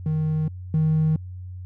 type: tone pair in turn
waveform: triangle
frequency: 155.56 / 156.73 Hz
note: D#3 / D#3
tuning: 0 / +13 cents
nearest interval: unison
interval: 13 cents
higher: second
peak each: -18 / -14 dBFS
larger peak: second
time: 0.06-0.48 / 0.74-1.16 s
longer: neither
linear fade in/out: 2 ms
effects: tanh soft clip ceiling -13 dBFS + added 91 Hz sine -33 dBFS peak until 1.65 s

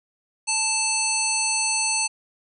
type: harmonic tone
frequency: 880 Hz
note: A5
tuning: in tune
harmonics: 1 / 3 / 5 / 7 / 9 / 10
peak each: -30 / -27 / -28 / -27 / -29 / -27 dBFS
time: 0.47-2.08 s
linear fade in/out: 20 ms
effects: none

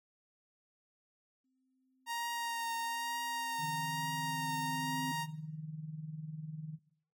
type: tone with exponential growth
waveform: sine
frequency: 260 Hz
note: C4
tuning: 11 cents flat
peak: -37 dBFS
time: 1.44-5.12 s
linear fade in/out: 5 ms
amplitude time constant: 800 ms
type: tone with vibrato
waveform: sawtooth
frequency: 932.3 Hz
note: A#5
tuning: in tune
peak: -32 dBFS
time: 2.06-5.27 s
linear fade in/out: 50 ms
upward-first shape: triangle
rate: 1.1 Hz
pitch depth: 19 cents each way
type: tone with tremolo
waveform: sine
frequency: 155.56 Hz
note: D#3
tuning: in tune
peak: -37 dBFS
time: 3.58-6.79 s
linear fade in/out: 50 ms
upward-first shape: sine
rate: 20 Hz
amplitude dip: 70%
effects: noise-tail reverb RT60 0.6 s tail -18 dB re dry

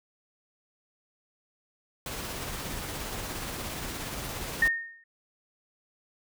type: noise with tremolo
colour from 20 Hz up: pink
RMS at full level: -35 dBFS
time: 2.06-4.68 s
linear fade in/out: 2 ms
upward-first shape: sine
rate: 17 Hz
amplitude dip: 25%
type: tone with exponential decay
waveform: sine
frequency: 1837 Hz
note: A#6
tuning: 26 cents flat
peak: -17 dBFS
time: 4.62-5.04 s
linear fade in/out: 5 ms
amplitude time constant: 90 ms
effects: none

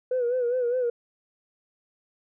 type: tone with vibrato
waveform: sine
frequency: 492.5 Hz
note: B4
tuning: 5 cents flat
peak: -21 dBFS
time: 0.11-0.9 s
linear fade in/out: 5 ms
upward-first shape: sine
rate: 4.9 Hz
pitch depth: 71 cents each way
effects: tanh soft clip ceiling -19 dBFS

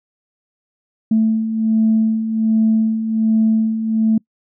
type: beating tone pair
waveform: sine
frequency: 219.9 / 221.2 Hz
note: A3 / A3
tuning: -1 / +9 cents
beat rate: 1.3 Hz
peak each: -20 / -13 dBFS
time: 1.11-4.18 s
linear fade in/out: 5 ms
effects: noise-tail reverb RT60 0.1 s tail -26 dB re dry + tanh soft clip ceiling -6 dBFS

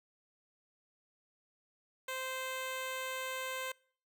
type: tone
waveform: 10% pulse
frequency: 520 Hz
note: C5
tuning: 11 cents flat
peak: -29 dBFS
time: 2.08-3.72 s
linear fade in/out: 5 ms
effects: noise-tail reverb RT60 0.5 s tail -25 dB re dry

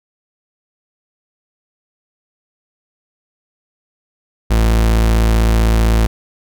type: tone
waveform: 40% pulse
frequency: 55.7 Hz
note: A1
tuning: 22 cents sharp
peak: -9 dBFS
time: 4.5-6.07 s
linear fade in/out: 10 ms
effects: none

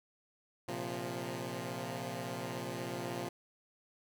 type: chord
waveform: 10% pulse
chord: Bb suspended second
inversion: none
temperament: equal with one note detuned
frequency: 116.54 / 132.95 / 174.61 Hz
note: Bb2 / C3 / F3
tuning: 0 / +28 / 0 cents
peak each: -34 dBFS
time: 0.68-3.29 s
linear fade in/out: 5 ms
effects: none

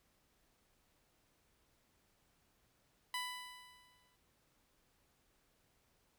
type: tone with exponential decay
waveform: 15% pulse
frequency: 995 Hz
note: B5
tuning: 13 cents sharp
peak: -30 dBFS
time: 3.14-4.16 s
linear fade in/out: 2 ms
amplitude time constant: 220 ms
effects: pink hiss -75 dBFS RMS until 6.18 s

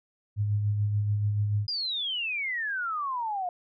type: tone with tremolo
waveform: sine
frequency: 103.8 Hz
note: G#2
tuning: in tune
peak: -22 dBFS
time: 0.36-1.67 s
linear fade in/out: 50 ms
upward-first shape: sine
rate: 6.9 Hz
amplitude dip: 35%
type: exponential sweep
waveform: sine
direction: down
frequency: 4978 to 698.5 Hz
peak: -28 dBFS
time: 1.68-3.49 s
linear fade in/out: 2 ms
effects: none

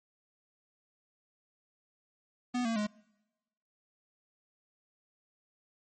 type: tone with pitch steps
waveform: square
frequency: 246.9 / 227.7 / 210 Hz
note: B3 / A#3 / G#3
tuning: 0 / -40 / +19 cents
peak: -30 dBFS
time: 2.54-2.87 s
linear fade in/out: 10 ms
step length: 110 ms
effects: noise-tail reverb RT60 1.0 s tail -25 dB re dry + MP3 32 kbps

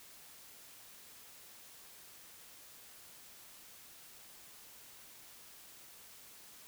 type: silence
effects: white hiss -56 dBFS RMS until 6.67 s

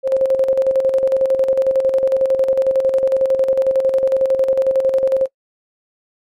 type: tone with tremolo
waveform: sine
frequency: 531 Hz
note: C5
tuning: 25 cents sharp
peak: -10 dBFS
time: 0.03-5.28 s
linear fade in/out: 50 ms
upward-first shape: square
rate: 11 Hz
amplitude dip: 55%
effects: noise-tail reverb RT60 0.1 s tail -23 dB re dry + MP3 64 kbps

